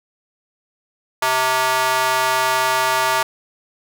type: tone with high-pass filter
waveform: square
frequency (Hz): 129.7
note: C3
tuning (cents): -15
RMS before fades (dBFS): -18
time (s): 1.22-3.23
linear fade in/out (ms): 5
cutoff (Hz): 930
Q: 1.8
effects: none